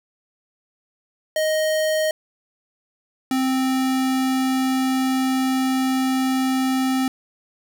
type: tone pair in turn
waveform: square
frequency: 624 / 261.6 Hz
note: D#5 / C4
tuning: +5 / 0 cents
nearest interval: octave + minor third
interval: 1505 cents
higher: first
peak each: -19 dBFS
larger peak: neither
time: 1.36-2.11 / 3.31-7.08 s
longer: second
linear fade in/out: 2 ms
effects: none

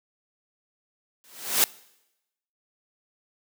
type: noise with exponential growth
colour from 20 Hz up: white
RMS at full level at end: -17 dBFS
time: 1.24-1.64 s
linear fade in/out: 0 ms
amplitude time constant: 85 ms
effects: noise-tail reverb RT60 0.9 s tail -22 dB re dry + high-pass 200 Hz 12 dB/octave

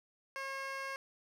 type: tone with band-pass filter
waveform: 15% pulse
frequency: 541 Hz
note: C#5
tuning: 42 cents flat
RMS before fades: -41 dBFS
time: 0.36-0.96 s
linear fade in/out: 0 ms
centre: 1900 Hz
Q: 0.5
effects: none

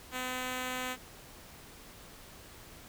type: tone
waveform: 5% pulse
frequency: 254.1 Hz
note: B3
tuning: 49 cents sharp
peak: -23 dBFS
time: 0.11-0.97 s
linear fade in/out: 50 ms
effects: pink hiss -52 dBFS RMS until 2.88 s

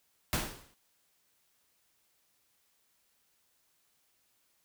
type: noise with exponential decay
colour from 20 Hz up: pink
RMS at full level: -28 dBFS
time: 0.33-0.74 s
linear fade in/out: 0 ms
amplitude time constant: 88 ms
effects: white hiss -73 dBFS RMS until 4.64 s

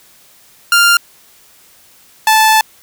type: tone pair in turn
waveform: sawtooth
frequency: 1396.9 / 874.7 Hz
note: F6 / A5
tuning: 0 / -10 cents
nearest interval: minor sixth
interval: 810 cents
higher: first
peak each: -3 dBFS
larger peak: neither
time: 0.72-0.97 / 2.27-2.61 s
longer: second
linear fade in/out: 2 ms
effects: white hiss -46 dBFS RMS until 2.82 s

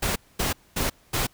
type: noise bursts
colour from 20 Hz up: pink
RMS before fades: -25 dBFS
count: 4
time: 0.02-1.27 s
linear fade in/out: 10 ms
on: 140 ms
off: 230 ms
effects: pink hiss -58 dBFS RMS until 1.33 s

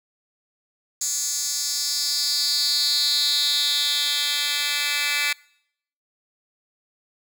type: tone with high-pass filter sweep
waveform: 10% pulse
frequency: 290.5 Hz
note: D4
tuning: 19 cents flat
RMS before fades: -23 dBFS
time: 1.01-5.33 s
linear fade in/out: 5 ms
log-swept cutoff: 6500 to 2500 Hz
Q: 4.6
effects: noise-tail reverb RT60 0.7 s tail -24 dB re dry

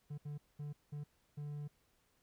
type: tone bursts at uneven times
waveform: triangle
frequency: 146.83 Hz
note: D3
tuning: in tune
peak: -39 dBFS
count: 5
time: 0.1-0.18 / 0.25-0.38 / 0.59-0.73 / 0.92-1.04 / 1.37-1.68 s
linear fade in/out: 10 ms
effects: pink hiss -75 dBFS RMS until 2.22 s

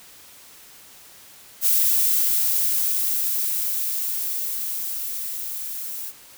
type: noise with level ramp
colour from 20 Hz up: violet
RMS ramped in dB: -18 to -32 dBFS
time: 1.61-6.13 s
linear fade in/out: 50 ms
effects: white hiss -47 dBFS RMS until 6.37 s

